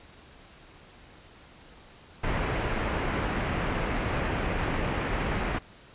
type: low-pass noise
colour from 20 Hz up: pink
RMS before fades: -29 dBFS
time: 2.23-5.59 s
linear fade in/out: 10 ms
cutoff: 2600 Hz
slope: 24 dB/octave
effects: pink hiss -52 dBFS RMS until 5.94 s + resampled to 8000 Hz